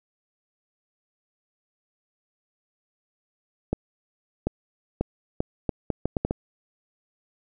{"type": "accelerating click train", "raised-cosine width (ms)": 2, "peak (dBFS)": -10, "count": 10, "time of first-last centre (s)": [3.73, 6.309], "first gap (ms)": 740, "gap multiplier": 0.73, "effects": []}